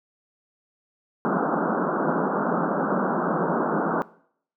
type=band-pass noise; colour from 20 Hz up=pink; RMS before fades=-24 dBFS; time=1.25-4.02 s; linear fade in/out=0 ms; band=160 to 1500 Hz; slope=96 dB/octave; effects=noise-tail reverb RT60 0.6 s tail -20 dB re dry